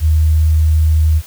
sine tone, 78.3 Hz, D#2, 11 cents sharp, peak -8 dBFS, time 0-1.22 s, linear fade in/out 50 ms, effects white hiss -38 dBFS RMS until 1.26 s

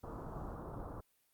pink low-pass noise, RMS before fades -45 dBFS, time 0.03-1.01 s, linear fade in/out 10 ms, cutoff 1300 Hz, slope 48 dB/octave, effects white hiss -75 dBFS RMS until 1.33 s + Opus 48 kbps

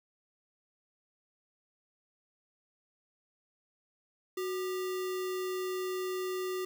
sine tone with sample-and-hold, 370 Hz, F#4, in tune, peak -32 dBFS, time 4.37-6.65 s, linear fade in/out 5 ms, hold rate 1575 Hz, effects none

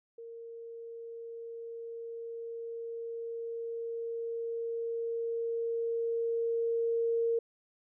sine tone with level ramp, 461.9 Hz, A#4, 16 cents flat, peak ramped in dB -43 to -26 dBFS, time 0.18-7.39 s, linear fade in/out 5 ms, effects none

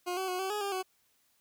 20% pulse tone with pitch steps, 357.4 / 378.3 / 364.7 / 381.3 / 418.1 / 399.4 / 373.9 Hz, F4 / F#4 / F#4 / G4 / G#4 / G4 / F#4, +40 / +38 / -25 / -48 / +12 / +32 / +18 cents, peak -27 dBFS, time 0.06-0.83 s, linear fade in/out 20 ms, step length 110 ms, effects white hiss -71 dBFS RMS until 1.4 s

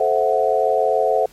sine chord, F# half-diminished seventh, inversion first, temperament equal with one note detuned, 436.5 / 523.3 / 659.3 / 740 Hz, A4 / C5 / E5 / F#5, -14 / 0 / 0 / 0 cents, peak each -20 dBFS, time 0-1.26 s, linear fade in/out 5 ms, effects pink hiss -49 dBFS RMS until 1.32 s + MP3 64 kbps

